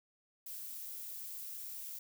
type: noise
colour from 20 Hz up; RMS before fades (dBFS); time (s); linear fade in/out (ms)
violet; -45; 0.46-1.99; 5
effects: none